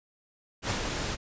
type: noise with ADSR envelope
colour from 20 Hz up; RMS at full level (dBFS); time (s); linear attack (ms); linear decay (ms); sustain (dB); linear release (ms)
pink; -28; 0.62-1.17; 76; 79; -4; 37
effects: resampled to 16000 Hz